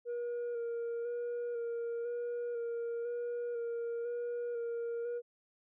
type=tone with vibrato; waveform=sine; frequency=473.2 Hz; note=A#4; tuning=26 cents sharp; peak=-32 dBFS; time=0.05-5.22 s; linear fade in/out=50 ms; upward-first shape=square; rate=1 Hz; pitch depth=20 cents each way; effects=tanh soft clip ceiling -34 dBFS